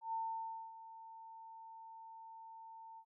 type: tone with ADSR envelope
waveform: sine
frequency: 900 Hz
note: A5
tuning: 39 cents sharp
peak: -36 dBFS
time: 0.01-3.05 s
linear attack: 120 ms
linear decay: 590 ms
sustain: -15 dB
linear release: 67 ms
effects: none